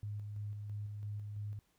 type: tone with tremolo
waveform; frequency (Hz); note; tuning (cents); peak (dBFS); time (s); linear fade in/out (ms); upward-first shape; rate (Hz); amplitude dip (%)
sine; 103.83; G#2; 0; -38; 0.03-1.59; 0; square; 3; 30
effects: pink hiss -75 dBFS RMS until 1.78 s